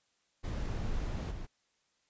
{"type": "noise with level steps", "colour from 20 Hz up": "brown", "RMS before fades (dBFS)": [-35, -41], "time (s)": [0.43, 1.47], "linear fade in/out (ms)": 20, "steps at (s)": 1.3, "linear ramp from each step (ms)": 20, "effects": ["white hiss -75 dBFS RMS until 2.09 s", "resampled to 16000 Hz"]}